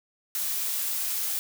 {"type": "noise", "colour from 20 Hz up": "blue", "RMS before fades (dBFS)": -29, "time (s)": [0.35, 1.39], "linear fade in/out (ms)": 0, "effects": []}